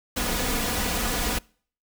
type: noise with comb filter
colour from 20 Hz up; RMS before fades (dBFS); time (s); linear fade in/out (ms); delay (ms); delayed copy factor
pink; -26; 0.16-1.39; 10; 4.1; +0.6
effects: noise-tail reverb RT60 0.5 s tail -26 dB re dry